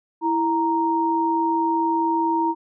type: tone pair together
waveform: sine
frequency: 329.6 / 932.3 Hz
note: E4 / A#5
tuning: 0 / 0 cents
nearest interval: octave + tritone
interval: 1800 cents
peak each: -22 / -20 dBFS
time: 0.21-2.55 s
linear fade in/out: 50 ms
effects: none